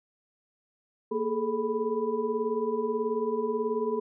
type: tone cluster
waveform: sine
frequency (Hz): 232 / 416.9 / 435.3 / 989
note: A#3 / G#4 / A4 / B5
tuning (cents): -8 / +7 / -19 / +2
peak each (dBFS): -34 / -31 / -29 / -36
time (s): 1.11-4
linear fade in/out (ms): 10
effects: none